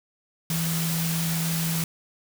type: tone in noise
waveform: sine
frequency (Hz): 164.81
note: E3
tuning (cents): 0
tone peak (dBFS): -25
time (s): 0.5-1.84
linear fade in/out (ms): 2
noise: white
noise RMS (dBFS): -30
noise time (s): 0.5-1.84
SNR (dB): +2
effects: none